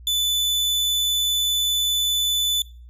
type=tone; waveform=40% pulse; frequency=3495 Hz; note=A7; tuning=12 cents flat; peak=-18 dBFS; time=0.07-2.62 s; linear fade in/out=2 ms; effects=noise-tail reverb RT60 0.4 s tail -22 dB re dry + added 60 Hz sine -40 dBFS peak until 2.89 s